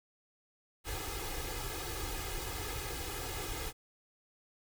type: noise with comb filter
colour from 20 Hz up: pink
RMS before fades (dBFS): -39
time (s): 0.84-3.73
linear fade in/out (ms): 50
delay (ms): 2.4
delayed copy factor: +0.9
effects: none